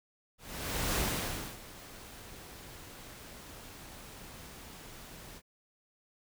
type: noise with ADSR envelope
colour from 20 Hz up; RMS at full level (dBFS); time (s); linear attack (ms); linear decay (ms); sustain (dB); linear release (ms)
pink; -31; 0.38-5.42; 570; 620; -18; 56
effects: none